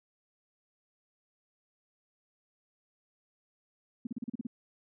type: tone bursts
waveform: sine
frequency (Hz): 236.8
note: A#3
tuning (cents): +27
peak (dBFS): -32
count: 8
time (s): 4.05-4.469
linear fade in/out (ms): 5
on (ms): 20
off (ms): 37
effects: none